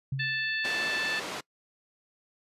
sine tone with exponential decay, 135.2 Hz, C#3, 43 cents flat, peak -26 dBFS, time 0.12-0.58 s, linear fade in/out 5 ms, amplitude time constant 100 ms
harmonic tone, 880 Hz, A5, in tune, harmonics 2 / 3 / 4 / 5, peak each -30 / -34 / -38 / -39 dBFS, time 0.19-1.2 s, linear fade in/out 10 ms
pink band-pass noise, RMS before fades -37 dBFS, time 0.64-1.41 s, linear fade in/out 10 ms, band 300 to 5900 Hz, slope 12 dB/octave
effects noise-tail reverb RT60 0.1 s tail -24 dB re dry + resampled to 32000 Hz

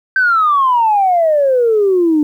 sine exponential sweep, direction down, 1568 to 293.7 Hz, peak -8 dBFS, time 0.16-2.23 s, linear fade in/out 2 ms, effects tanh soft clip ceiling -4 dBFS + 8-bit

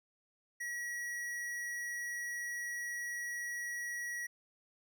triangle tone with hard clipping, 1919 Hz, A#6, 50 cents sharp, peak -39 dBFS, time 0.6-4.27 s, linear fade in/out 10 ms, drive 18 dB, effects none

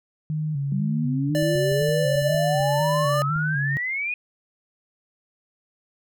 sine tone with vibrato, 146.83 Hz, D3, in tune, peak -23 dBFS, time 0.3-3.77 s, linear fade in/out 0 ms, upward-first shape square, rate 2 Hz, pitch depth 84 cents each way
sine exponential sweep, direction up, 187.9 to 2500 Hz, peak -24 dBFS, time 0.72-4.14 s, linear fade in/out 2 ms
square tone, 587 Hz, D5, 1 cent flat, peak -23 dBFS, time 1.35-3.22 s, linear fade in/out 0 ms
clicks, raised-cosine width 5 ms, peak -28 dBFS, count 10, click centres 1.426 / 1.557 / 1.718 / 1.822 / 1.89 / 2.156 / 2.221 / 2.347 / 2.603 / 3.361 s
effects none

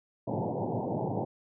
pink band-pass noise, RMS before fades -32 dBFS, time 0.27-1.25 s, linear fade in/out 10 ms, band 100 to 920 Hz, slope 96 dB/octave, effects none

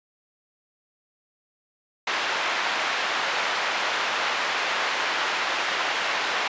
pink band-pass noise, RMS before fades -26 dBFS, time 2.07-6.48 s, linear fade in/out 5 ms, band 860 to 3200 Hz, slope 12 dB/octave, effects resampled to 16000 Hz

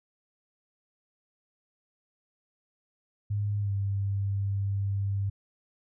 sine tone with pitch glide, 102.8 to 99.18 Hz, G#2 to G2, -17 to +21 cents, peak -26 dBFS, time 3.3-5.3 s, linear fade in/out 10 ms, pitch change -62 cents, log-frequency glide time 3.6-3.72 s, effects none

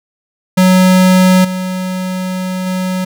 square tone with level steps, 185 Hz, F#3, in tune, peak -6 / -17 / -15 dBFS, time 0.57-3.05 s, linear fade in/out 10 ms, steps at 1.44 / 2.66 s, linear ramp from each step 10 ms, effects none

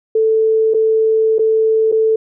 sine tone with dropouts, 441.4 Hz, A4, 5 cents sharp, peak -10 dBFS, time 0.15-2.16 s, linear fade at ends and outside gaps 5 ms, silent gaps 0.738-0.744 / 1.384-1.392 / 1.917-1.923 s, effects none

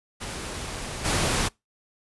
pink noise with level steps, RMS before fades -34 / -24 dBFS, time 0.2-1.49 s, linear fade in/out 20 ms, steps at 1.04 s, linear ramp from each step 20 ms, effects noise-tail reverb RT60 0.2 s tail -25 dB re dry + resampled to 24000 Hz

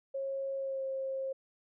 sine tone with pitch glide, 543 to 534.3 Hz, C#5 to C5, -36 to +36 cents, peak -33 dBFS, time 0.14-1.33 s, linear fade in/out 10 ms, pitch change -28 cents, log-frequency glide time 0.57-0.83 s, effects none

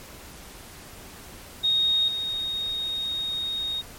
sine tone with level steps, 3729 Hz, A#7, in tune, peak -19 / -26 dBFS, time 1.63-3.82 s, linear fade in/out 20 ms, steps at 2.08 s, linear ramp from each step 2 ms, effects pink hiss -44 dBFS RMS until 3.98 s + MP3 64 kbps

